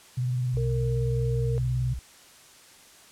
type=tone with vibrato; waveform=sine; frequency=125.1 Hz; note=B2; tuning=23 cents sharp; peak=-24 dBFS; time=0.17-1.94 s; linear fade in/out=10 ms; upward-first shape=square; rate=19 Hz; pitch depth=39 cents each way
type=tone with pitch glide; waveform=sine; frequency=61.7 to 62.67 Hz; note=B1 to B1; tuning=-1 to +26 cents; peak=-31 dBFS; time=0.54-1.99 s; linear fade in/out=0 ms; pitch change=+27 cents; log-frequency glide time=0.79-1.1 s
type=tone; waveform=sine; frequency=461.2 Hz; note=A#4; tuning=19 cents flat; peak=-31 dBFS; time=0.57-1.58 s; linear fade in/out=0 ms
effects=white hiss -52 dBFS RMS until 3.11 s + low-pass 10000 Hz 12 dB/octave